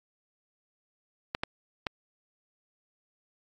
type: clicks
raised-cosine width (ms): 0.3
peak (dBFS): -13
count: 3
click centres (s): 1.349 / 1.435 / 1.868
effects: AAC 64 kbps